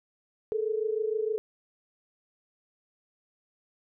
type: tone pair together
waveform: sine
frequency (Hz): 428.4 / 454.9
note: A4 / A#4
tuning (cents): -46 / -42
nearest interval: minor second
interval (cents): 104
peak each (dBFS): -28 / -31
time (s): 0.52-1.38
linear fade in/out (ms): 0
effects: none